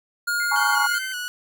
square tone, 1425 Hz, F6, 34 cents sharp, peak -22 dBFS, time 0.27-0.99 s, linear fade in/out 10 ms
sine tone with tremolo, 2095 Hz, C7, 2 cents sharp, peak -30 dBFS, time 0.4-1.12 s, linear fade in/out 0 ms, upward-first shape triangle, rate 9.8 Hz, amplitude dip 95%
sine chord, Bb minor seventh, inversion third, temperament just, 839.1 / 932.3 / 1118.8 / 1398.5 Hz, Ab5 / Bb5 / Db6 / F6, +18 / 0 / +16 / +2 cents, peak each -24 / -27 / -25 / -28 dBFS, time 0.51-0.87 s, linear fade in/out 10 ms
sawtooth tone with vibrato, 1501 Hz, F#6, 24 cents sharp, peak -24 dBFS, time 0.56-1.28 s, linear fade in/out 0 ms, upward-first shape square, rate 2.6 Hz, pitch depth 39 cents each way
effects none

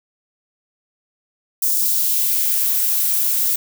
violet noise with high-pass filter sweep, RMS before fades -18 dBFS, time 1.62-3.56 s, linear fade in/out 5 ms, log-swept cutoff 6300 to 300 Hz, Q 1.2, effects none

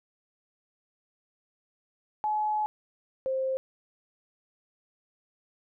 sine tone pair in turn, 851 / 526.9 Hz, G#5 / C5, +42 / +12 cents, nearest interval minor sixth, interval 830 cents, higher first, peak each -25 / -26 dBFS, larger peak first, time 2.24-2.66 / 3.26-3.57 s, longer first, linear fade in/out 0 ms, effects none

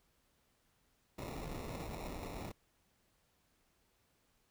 pink noise with sample-and-hold, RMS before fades -44 dBFS, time 1.18-2.52 s, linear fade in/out 10 ms, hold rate 1575 Hz, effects pink hiss -75 dBFS RMS until 4.5 s

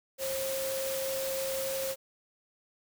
sine tone in noise, 535 Hz, C5, 38 cents sharp, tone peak -32 dBFS, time 0.18-1.96 s, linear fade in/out 50 ms, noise white, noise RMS -37 dBFS, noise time 0.18-1.96 s, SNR +2 dB, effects none

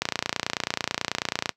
click train, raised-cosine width 0.2 ms, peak -6 dBFS, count 44, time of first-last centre 0.02-1.493 s, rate 29.2 Hz, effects noise-tail reverb RT60 0.1 s tail -20 dB re dry + high-pass 100 Hz 12 dB/octave

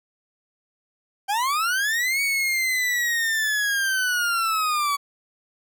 40% pulse linear two-way sweep, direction up then down, 769 to 2248 to 1126 Hz, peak -20 dBFS, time 1.28-4.97 s, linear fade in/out 20 ms, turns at 2.21 s, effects none

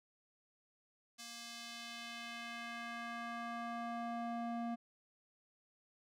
square tone with band-pass filter sweep, 234.2 Hz, A#3, 8 cents sharp, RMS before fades -44 dBFS, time 1.18-4.76 s, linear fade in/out 20 ms, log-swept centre 5800 to 490 Hz, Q 1.1, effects none

